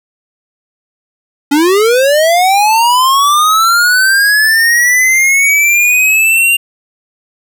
square linear sweep, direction up, 275.9 to 2794 Hz, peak -7 dBFS, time 1.51-6.57 s, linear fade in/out 10 ms, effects none

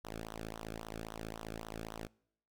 sawtooth tone with flanger, 55 Hz, A1, in tune, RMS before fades -45 dBFS, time 0.04-2.07 s, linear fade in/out 5 ms, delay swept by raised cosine 0.41 to 1.05 ms, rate 3.7 Hz, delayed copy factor -0.95, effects noise-tail reverb RT60 0.7 s tail -25 dB re dry

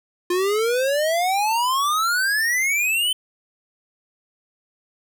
square exponential sweep, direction up, 349.2 to 3090 Hz, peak -19 dBFS, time 0.3-3.13 s, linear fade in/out 5 ms, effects none

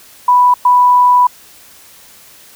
sine tone bursts at uneven times, 987.8 Hz, B5, in tune, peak -5 dBFS, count 2, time 0.28-0.54 / 0.65-1.27 s, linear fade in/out 5 ms, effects white hiss -41 dBFS RMS until 2.55 s

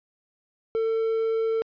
triangle tone, 448.5 Hz, A4, 33 cents sharp, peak -20 dBFS, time 0.75-1.62 s, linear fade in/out 0 ms, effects resampled to 11025 Hz

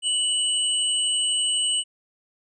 sine tone pair together, 2960 / 8372 Hz, F#7 / C9, 0 / 0 cents, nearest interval octave + tritone, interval 1800 cents, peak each -22 / -25 dBFS, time 0.02-1.84 s, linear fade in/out 50 ms, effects none

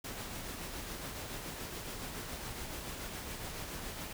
pink noise with tremolo, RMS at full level -41 dBFS, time 0.04-4.13 s, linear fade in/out 5 ms, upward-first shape triangle, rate 7.1 Hz, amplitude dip 35%, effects none

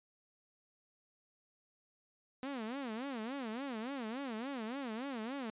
sawtooth tone with vibrato, 246.9 Hz, B3, in tune, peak -35 dBFS, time 2.43-5.5 s, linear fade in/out 0 ms, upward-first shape sine, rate 3.5 Hz, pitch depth 240 cents each way, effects resampled to 8000 Hz

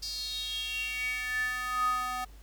square tone with high-pass filter sweep, 250.3 Hz, B3, 23 cents sharp, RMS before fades -33 dBFS, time 0.02-2.25 s, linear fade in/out 10 ms, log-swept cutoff 4900 to 930 Hz, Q 8.7, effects added 50 Hz sine -48 dBFS peak until 2.42 s + pink hiss -60 dBFS RMS until 2.42 s

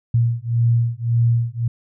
sine beating tone pair, 116.54 / 118.34 Hz, A#2 / A#2, 0 / +27 cents, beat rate 1.8 Hz, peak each -18 dBFS, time 0.14-1.68 s, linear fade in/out 5 ms, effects none

